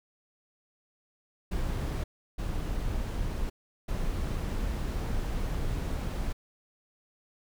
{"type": "noise bursts at uneven times", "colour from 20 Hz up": "brown", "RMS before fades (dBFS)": -31, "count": 3, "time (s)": [[1.51, 2.04], [2.38, 3.5], [3.88, 6.33]], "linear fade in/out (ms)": 10, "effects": []}